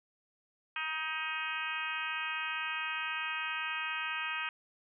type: harmonic tone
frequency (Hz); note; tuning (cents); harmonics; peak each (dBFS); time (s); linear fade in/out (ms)
314.9; D#4; +21; 3 / 4 / 5 / 6 / 7 / 8 / 9 / 10; -44 / -41 / -40 / -43 / -46 / -38 / -44 / -47; 0.76-4.49; 2
effects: none